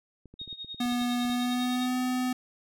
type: clicks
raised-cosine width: 3 ms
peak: -36 dBFS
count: 12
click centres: 0.257 / 0.34 / 0.415 / 0.477 / 0.528 / 0.646 / 0.745 / 0.857 / 0.923 / 1.015 / 1.252 / 1.299 s
type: tone with tremolo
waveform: sine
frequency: 3727 Hz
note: A#7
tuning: 1 cent flat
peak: -34 dBFS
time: 0.39-1.89 s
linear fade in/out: 5 ms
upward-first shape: triangle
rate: 9.9 Hz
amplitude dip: 90%
type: tone with pitch glide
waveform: square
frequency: 243.7 to 252.6 Hz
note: B3 to B3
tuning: -23 to +39 cents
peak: -27 dBFS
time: 0.8-2.33 s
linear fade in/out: 5 ms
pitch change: +62 cents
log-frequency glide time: 1.25-1.97 s
effects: none